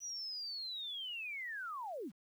sine linear sweep, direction down, 5920 to 146.83 Hz, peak -40 dBFS, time 0-2.12 s, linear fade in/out 50 ms, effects 11-bit

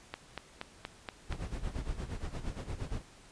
click train, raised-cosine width 0.3 ms, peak -21 dBFS, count 6, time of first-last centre 0.14-1.325 s, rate 4.22 Hz
brown noise with tremolo, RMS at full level -35 dBFS, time 1.29-3.03 s, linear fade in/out 20 ms, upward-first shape sine, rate 8.6 Hz, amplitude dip 80%
effects pink hiss -57 dBFS RMS until 3.31 s + resampled to 22050 Hz

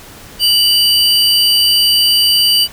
square tone pair together, 2960 / 4699 Hz, F#7 / D8, 0 / 0 cents, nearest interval minor sixth, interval 800 cents, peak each -12 dBFS, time 0.39-2.68 s, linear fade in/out 50 ms, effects pink hiss -36 dBFS RMS until 2.72 s

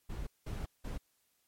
brown noise bursts at uneven times, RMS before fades -39 dBFS, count 3, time 0.09-0.27 / 0.46-0.66 / 0.84-0.98 s, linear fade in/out 10 ms, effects white hiss -75 dBFS RMS until 1.47 s + MP3 64 kbps

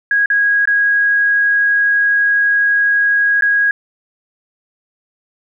sine tone with dropouts, 1648 Hz, G#6, 14 cents flat, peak -10 dBFS, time 0.11-3.71 s, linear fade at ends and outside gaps 2 ms, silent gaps 0.259-0.301 / 0.655-0.674 / 3.41-3.422 s, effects none

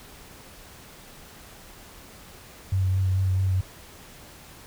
sine tone with vibrato, 94.3 Hz, F#2, 33 cents sharp, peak -20 dBFS, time 2.72-3.61 s, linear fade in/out 5 ms, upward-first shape triangle, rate 4.6 Hz, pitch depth 26 cents each way, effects pink hiss -47 dBFS RMS until 4.66 s

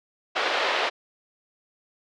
pink band-pass noise, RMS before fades -25 dBFS, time 0.35-0.9 s, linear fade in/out 20 ms, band 470 to 4000 Hz, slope 24 dB/octave, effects none

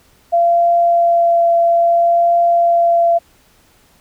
sine tone with vibrato, 684 Hz, F5, 36 cents flat, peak -9 dBFS, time 0.32-3.19 s, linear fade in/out 20 ms, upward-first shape triangle, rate 0.6 Hz, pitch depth 11 cents each way, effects pink hiss -52 dBFS RMS until 4 s

